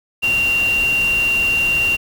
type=tone in noise; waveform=sine; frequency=2765 Hz; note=F7; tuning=18 cents flat; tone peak=-14 dBFS; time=0.22-1.97 s; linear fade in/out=20 ms; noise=pink; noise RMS=-29 dBFS; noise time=0.22-1.97 s; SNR=+12 dB; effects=none